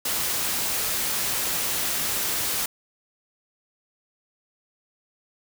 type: noise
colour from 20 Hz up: white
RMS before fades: -26 dBFS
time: 0.05-2.66 s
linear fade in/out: 5 ms
effects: none